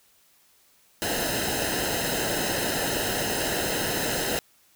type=noise with comb filter; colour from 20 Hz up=pink; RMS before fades=-27 dBFS; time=1.02-4.39 s; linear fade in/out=0 ms; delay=0.87 ms; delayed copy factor=-0.8; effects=white hiss -61 dBFS RMS until 4.75 s